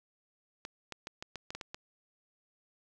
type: clicks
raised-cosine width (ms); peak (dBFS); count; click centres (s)
0.2; -23; 9; 0.651 / 0.923 / 1.071 / 1.225 / 1.357 / 1.505 / 1.55 / 1.612 / 1.745
effects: none